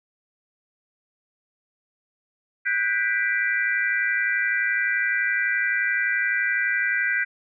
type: chord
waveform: sine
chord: G major seventh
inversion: third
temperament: equal with one note detuned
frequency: 1480 / 1591.7 / 1975.5 / 2349 Hz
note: F#6 / G6 / B6 / D7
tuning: 0 / +26 / 0 / 0 cents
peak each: -28 / -25 / -24 / -30 dBFS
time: 2.65-7.25 s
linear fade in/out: 20 ms
effects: none